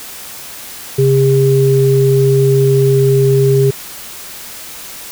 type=tone pair together; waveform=sine; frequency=134.8 / 403.5 Hz; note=C#3 / G#4; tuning=-48 / -50 cents; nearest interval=octave + perfect fifth; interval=1898 cents; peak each=-10 dBFS; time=0.98-3.71 s; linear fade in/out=10 ms; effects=white hiss -30 dBFS RMS until 5.11 s